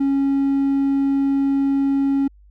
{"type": "tone", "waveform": "triangle", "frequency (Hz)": 275.5, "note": "C#4", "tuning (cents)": -11, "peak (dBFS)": -13, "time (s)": [0, 2.28], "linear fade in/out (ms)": 10, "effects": ["tanh soft clip ceiling -9 dBFS", "added 50 Hz sine -46 dBFS peak until 2.5 s"]}